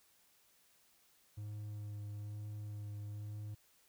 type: tone with vibrato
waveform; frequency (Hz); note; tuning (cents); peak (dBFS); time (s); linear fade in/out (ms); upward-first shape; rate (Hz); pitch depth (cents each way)
triangle; 104.4; G#2; +10; -40; 1.37-3.55; 10; sine; 1.1; 15
effects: white hiss -70 dBFS RMS until 3.88 s